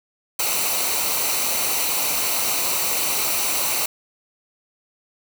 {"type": "noise with comb filter", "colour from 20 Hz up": "white", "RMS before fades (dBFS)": -22, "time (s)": [0.39, 3.86], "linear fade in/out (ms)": 5, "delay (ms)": 0.59, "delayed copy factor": -0.6, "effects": []}